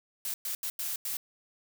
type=noise bursts at uneven times; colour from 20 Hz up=blue; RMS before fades=-34 dBFS; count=5; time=0.25-0.34 / 0.45-0.55 / 0.63-0.7 / 0.79-0.96 / 1.05-1.17 s; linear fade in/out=2 ms; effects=none